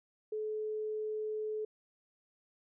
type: tone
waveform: sine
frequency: 430 Hz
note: A4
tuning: 40 cents flat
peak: -34 dBFS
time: 0.32-1.65 s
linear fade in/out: 5 ms
effects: none